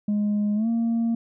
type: tone with pitch glide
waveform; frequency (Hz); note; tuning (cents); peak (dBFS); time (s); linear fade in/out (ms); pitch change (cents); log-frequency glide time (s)
sine; 207.7 to 230.5; G#3 to A#3; 0 to -19; -18; 0.08-1.15; 5; +181; 0.55-0.68
effects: tanh soft clip ceiling -19 dBFS